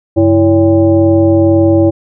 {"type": "tone with frequency modulation", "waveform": "sine", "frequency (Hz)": 330, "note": "E4", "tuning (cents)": 2, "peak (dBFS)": -5, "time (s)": [0.16, 1.91], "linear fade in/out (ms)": 20, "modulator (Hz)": 234, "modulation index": 0.98, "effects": []}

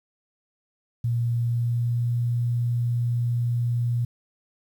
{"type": "tone with pitch glide", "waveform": "sine", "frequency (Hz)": [118.2, 119.57], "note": ["A#2", "A#2"], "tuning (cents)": [24, 44], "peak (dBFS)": -21, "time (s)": [1.04, 4.05], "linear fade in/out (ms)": 5, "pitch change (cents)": 20, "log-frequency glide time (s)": [1.38, 2.14], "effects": ["9-bit"]}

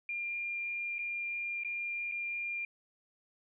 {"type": "tone with dropouts", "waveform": "sine", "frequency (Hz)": 2399, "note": "D7", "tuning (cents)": 36, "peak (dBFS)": -34, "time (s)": [0.09, 2.65], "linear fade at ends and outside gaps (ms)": 2, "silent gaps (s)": [[0.984, 0.99], [1.636, 1.647], [2.115, 2.12]], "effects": []}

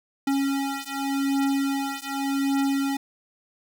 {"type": "beating tone pair", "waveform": "square", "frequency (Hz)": [274.9, 275.76], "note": ["C#4", "C#4"], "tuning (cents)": [-14, -9], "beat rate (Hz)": 0.86, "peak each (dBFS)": -27, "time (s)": [0.27, 2.97], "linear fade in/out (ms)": 5, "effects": []}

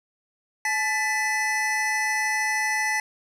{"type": "tone cluster", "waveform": "square", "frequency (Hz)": [856, 1767, 1993], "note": ["A5", "A6", "B6"], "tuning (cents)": [-48, 7, 15], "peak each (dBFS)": [-29, -31, -25], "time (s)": [0.65, 3], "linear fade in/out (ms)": 2, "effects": ["low-pass 10000 Hz 12 dB/octave", "10-bit"]}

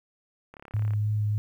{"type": "click train", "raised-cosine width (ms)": 0.5, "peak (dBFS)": -30, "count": 15, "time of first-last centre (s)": [0.54, 0.935], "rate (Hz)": 35.4}
{"type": "tone with vibrato", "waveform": "sine", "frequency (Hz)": 105.6, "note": "G#2", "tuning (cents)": 29, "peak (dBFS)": -23, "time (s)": [0.74, 1.38], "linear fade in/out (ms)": 0, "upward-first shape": "sine", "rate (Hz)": 3.3, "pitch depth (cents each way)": 13}
{"effects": ["10-bit"]}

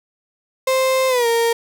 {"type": "tone with pitch glide", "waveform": "35% pulse", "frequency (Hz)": [523.3, 463.5], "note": ["C5", "A#4"], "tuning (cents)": [0, -10], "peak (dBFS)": -13, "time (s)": [0.67, 1.53], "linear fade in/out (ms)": 5, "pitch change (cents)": -210, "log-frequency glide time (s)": [1.08, 1.27], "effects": []}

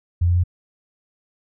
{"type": "tone with pitch steps", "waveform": "sine", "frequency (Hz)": [86.7, 87.71, 88.73], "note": ["F2", "F2", "F2"], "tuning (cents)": [-12, 8, 28], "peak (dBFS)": -14, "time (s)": [0.21, 0.438], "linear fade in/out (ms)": 10, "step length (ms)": 76, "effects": []}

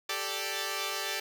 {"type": "chord", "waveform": "5% pulse", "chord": "G suspended second", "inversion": "none", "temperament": "equal", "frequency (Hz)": [392, 440, 587.3], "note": ["G4", "A4", "D5"], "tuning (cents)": [0, 0, 0], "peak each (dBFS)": -25, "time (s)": [0.09, 1.2], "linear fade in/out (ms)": 5, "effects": []}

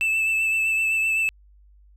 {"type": "tone with vibrato", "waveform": "triangle", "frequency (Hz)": 2637, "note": "E7", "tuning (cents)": 0, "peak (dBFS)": -18, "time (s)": [0.01, 1.29], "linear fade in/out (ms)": 0, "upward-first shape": "triangle", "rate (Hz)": 7.8, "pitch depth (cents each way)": 24, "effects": ["added 50 Hz sine -50 dBFS peak until 1.96 s"]}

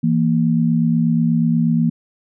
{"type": "tone pair together", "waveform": "sine", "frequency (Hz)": [164.81, 233.1], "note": ["E3", "A#3"], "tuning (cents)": [0, 0], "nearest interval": "tritone", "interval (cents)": 600, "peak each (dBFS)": -16, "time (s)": [0.03, 1.9], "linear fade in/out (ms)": 10, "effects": []}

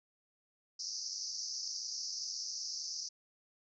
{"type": "band-pass noise", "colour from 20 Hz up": "white", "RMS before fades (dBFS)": -41, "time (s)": [0.79, 3.09], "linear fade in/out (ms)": 10, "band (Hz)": [4700, 6100], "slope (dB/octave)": 96, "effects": []}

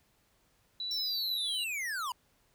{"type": "tone", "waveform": "sine", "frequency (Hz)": 3951, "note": "B7", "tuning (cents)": 0, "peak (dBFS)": -34, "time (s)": [0.8, 1.64], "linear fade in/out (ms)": 2}
{"type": "linear sweep", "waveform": "square", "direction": "down", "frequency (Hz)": [5540, 937], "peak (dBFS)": -34, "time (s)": [0.91, 2.12], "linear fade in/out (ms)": 2}
{"effects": ["pink hiss -70 dBFS RMS until 2.54 s"]}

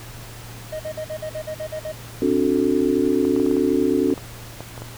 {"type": "tone bursts", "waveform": "triangle", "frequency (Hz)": 622.3, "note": "D#5", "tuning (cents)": 0, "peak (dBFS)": -24, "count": 10, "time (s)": [0.72, 1.922], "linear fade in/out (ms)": 10, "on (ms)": 77, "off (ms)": 48}
{"type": "chord", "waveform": "sine", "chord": "D dominant seventh", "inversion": "third", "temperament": "just", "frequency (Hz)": [264.3, 293.7, 367.1, 440.5], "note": ["C4", "D4", "F#4", "A4"], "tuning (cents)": [18, 0, -14, 2], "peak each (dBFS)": [-22, -21, -21, -24], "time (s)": [2.22, 4.14], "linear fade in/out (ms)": 2}
{"type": "clicks", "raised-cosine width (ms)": 1, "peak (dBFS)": -20, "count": 11, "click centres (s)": [3.251, 3.363, 3.399, 3.464, 3.512, 3.567, 4.104, 4.178, 4.606, 4.778, 4.82]}
{"effects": ["added 116 Hz sine -39 dBFS peak until 4.97 s", "pink hiss -40 dBFS RMS until 4.97 s"]}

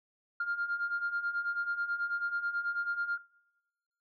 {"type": "beating tone pair", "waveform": "sine", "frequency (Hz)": [1396.9, 1406.1], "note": ["F6", "F6"], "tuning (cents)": [0, 11], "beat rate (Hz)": 9.2, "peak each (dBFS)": [-36, -31], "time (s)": [0.4, 3.18], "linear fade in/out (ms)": 5, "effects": ["noise-tail reverb RT60 1.0 s tail -21 dB re dry", "tanh soft clip ceiling -25 dBFS"]}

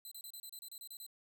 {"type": "tone bursts", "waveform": "5% pulse", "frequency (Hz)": 4033, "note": "B7", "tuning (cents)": 36, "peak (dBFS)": -40, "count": 11, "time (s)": [0.05, 1.065], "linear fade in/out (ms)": 2, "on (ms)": 65, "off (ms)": 30, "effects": []}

